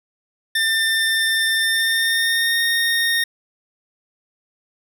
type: tone with pitch glide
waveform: 25% pulse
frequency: 1795 to 1846.5 Hz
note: A6 to A#6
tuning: +34 to -17 cents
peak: -13 dBFS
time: 0.55-3.24 s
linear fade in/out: 5 ms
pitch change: +49 cents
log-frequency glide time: 1.6-2.6 s
effects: none